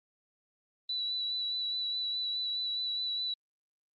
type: tone with vibrato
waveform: sine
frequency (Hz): 3951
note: B7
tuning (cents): 0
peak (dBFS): -31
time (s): 0.89-3.34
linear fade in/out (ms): 5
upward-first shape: sine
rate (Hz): 4.8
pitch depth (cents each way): 19
effects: Opus 24 kbps